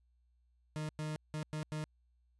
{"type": "tone bursts at uneven times", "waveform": "40% pulse", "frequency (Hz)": 153.7, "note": "D#3", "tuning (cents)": -21, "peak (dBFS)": -36, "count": 5, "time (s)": [[0.76, 0.89], [0.99, 1.16], [1.34, 1.43], [1.53, 1.63], [1.72, 1.84]], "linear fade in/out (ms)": 0, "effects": ["added 60 Hz sine -69 dBFS peak until 2.39 s", "resampled to 24000 Hz"]}